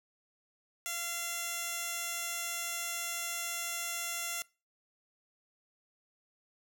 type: tone with band-pass filter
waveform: 15% pulse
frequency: 686 Hz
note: F5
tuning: 31 cents flat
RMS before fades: -37 dBFS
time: 0.86-4.42 s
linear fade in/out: 0 ms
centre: 11000 Hz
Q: 0.51
effects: noise-tail reverb RT60 0.3 s tail -22 dB re dry